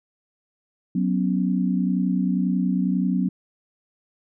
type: chord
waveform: sine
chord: F# suspended fourth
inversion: none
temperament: equal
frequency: 185 / 246.9 / 277.2 Hz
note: F#3 / B3 / C#4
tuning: 0 / 0 / 0 cents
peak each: -21 / -25 / -27 dBFS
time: 0.95-3.29 s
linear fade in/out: 5 ms
effects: none